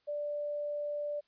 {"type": "tone", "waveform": "sine", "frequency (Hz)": 587.3, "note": "D5", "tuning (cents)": 0, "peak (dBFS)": -33, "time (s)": [0.07, 1.21], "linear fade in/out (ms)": 20, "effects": ["white hiss -74 dBFS RMS until 1.27 s", "resampled to 11025 Hz"]}